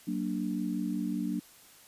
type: chord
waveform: sine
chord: Gb augmented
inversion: none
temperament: equal with one note detuned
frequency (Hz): 187.47 / 233.1 / 293.7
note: Gb3 / Bb3 / D4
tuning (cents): +23 / 0 / 0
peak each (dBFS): -34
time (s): 0.07-1.4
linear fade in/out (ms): 10
effects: white hiss -56 dBFS RMS until 1.87 s + resampled to 32000 Hz